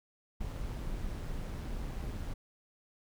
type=noise with amplitude modulation; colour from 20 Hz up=brown; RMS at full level=-36 dBFS; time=0.4-2.34 s; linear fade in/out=10 ms; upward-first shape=sine; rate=174 Hz; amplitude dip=40%; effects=none